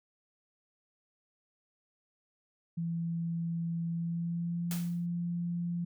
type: tone with pitch glide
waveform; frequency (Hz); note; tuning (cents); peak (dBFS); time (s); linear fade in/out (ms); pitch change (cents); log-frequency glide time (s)
sine; 167.7 to 172.61; E3 to F3; +30 to -20; -31; 2.77-5.85; 10; +50; 3.9-4.8
type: noise with exponential decay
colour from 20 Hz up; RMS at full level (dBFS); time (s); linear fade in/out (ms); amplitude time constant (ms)
white; -38; 4.71-5.06; 1; 75
effects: none